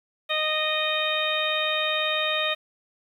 harmonic tone, 618 Hz, D#5, 12 cents flat, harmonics 1 / 2 / 3 / 4 / 5 / 6, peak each -29 / -31 / -31 / -29 / -32 / -28 dBFS, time 0.29-2.55 s, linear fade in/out 20 ms, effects 9-bit

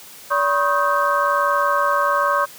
sine tone cluster, 575 / 988 / 1089 / 1254 / 1557 Hz, D5 / B5 / C#6 / D#6 / G6, -37 / 0 / -31 / +13 / -12 cents, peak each -22 / -26 / -19 / -23 / -23 dBFS, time 0.3-2.46 s, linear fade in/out 20 ms, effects white hiss -41 dBFS RMS until 2.58 s + high-pass 80 Hz 12 dB/octave

